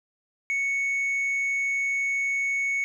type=tone with tanh clipping; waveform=triangle; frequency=2217 Hz; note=C#7; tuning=in tune; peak=-24 dBFS; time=0.5-2.84 s; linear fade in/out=0 ms; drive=7 dB; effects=none